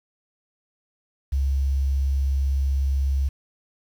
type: tone with quantisation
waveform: sine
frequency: 68.1 Hz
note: C#2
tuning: 30 cents flat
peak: -19 dBFS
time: 1.32-3.29 s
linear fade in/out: 10 ms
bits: 8
effects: none